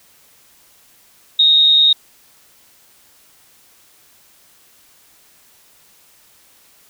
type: tone with amplitude modulation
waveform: sine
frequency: 3729 Hz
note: A#7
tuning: in tune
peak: -6 dBFS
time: 1.39-1.93 s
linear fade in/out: 5 ms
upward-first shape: sine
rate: 150 Hz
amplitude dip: 45%
effects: white hiss -51 dBFS RMS until 6.89 s